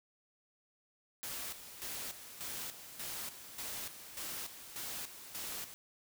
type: noise with tremolo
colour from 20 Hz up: white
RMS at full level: -42 dBFS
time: 1.23-5.74 s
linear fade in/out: 0 ms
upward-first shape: square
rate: 1.7 Hz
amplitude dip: 65%
effects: none